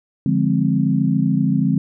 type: chord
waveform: sine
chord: D half-diminished seventh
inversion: none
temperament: equal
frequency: 146.83 / 174.61 / 207.7 / 261.6 Hz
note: D3 / F3 / Ab3 / C4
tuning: 0 / 0 / 0 / 0 cents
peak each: -20 dBFS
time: 0.26-1.78 s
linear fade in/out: 2 ms
effects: none